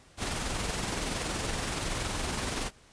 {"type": "noise with amplitude modulation", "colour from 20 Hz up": "pink", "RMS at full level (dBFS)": -31, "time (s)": [0.17, 2.71], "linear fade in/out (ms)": 50, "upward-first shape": "sine", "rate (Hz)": 21.3, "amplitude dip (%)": 35, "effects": ["pink hiss -58 dBFS RMS until 2.92 s", "resampled to 22050 Hz"]}